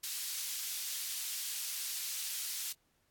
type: high-pass noise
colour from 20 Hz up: pink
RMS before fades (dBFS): -39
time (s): 0.03-2.73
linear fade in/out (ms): 10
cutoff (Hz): 4100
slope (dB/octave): 12
effects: pink hiss -75 dBFS RMS until 3.1 s + AAC 64 kbps